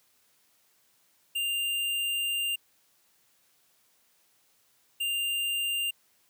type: tone pair in turn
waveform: square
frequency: 2794 / 2794 Hz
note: F7 / F7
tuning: 0 / 0 cents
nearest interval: unison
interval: 0 cents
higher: neither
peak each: -28 dBFS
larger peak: neither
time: 1.35-2.56 / 5-5.91 s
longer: first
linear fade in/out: 10 ms
effects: white hiss -67 dBFS RMS until 6.29 s + high-pass 80 Hz 12 dB/octave